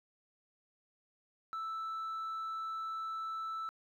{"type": "tone", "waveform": "sine", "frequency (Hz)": 1318.5, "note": "E6", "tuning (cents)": 0, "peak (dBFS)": -34, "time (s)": [1.53, 3.69], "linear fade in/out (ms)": 0, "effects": ["tanh soft clip ceiling -36 dBFS", "12-bit"]}